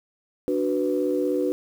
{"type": "chord", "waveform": "sine", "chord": "B minor", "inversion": "first", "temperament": "equal", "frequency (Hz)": [293.7, 370, 493.9], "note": ["D4", "F#4", "B4"], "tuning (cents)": [0, 0, 0], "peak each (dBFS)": -25, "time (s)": [0.48, 1.52], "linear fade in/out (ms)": 0, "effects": ["tanh soft clip ceiling -11 dBFS", "8-bit"]}